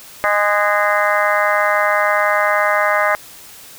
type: harmonic tone with a mistuned harmonic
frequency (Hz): 205.9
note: G#3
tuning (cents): -15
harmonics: 3 / 4 / 5 / 6 / 7 / 8 / 9 / 10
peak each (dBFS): -18 / -22 / -23 / -19 / -24 / -22 / -23 / -23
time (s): 0.24-3.15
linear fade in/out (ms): 0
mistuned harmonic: 7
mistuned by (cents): +59
effects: white hiss -39 dBFS RMS until 3.78 s